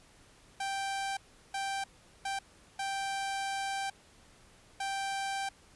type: tone bursts at uneven times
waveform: sawtooth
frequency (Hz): 784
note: G5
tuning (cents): 0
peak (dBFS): -29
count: 5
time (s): 0.6-1.17 / 1.54-1.84 / 2.25-2.39 / 2.79-3.9 / 4.8-5.49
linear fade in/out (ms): 5
effects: pink hiss -60 dBFS RMS until 5.75 s + resampled to 24000 Hz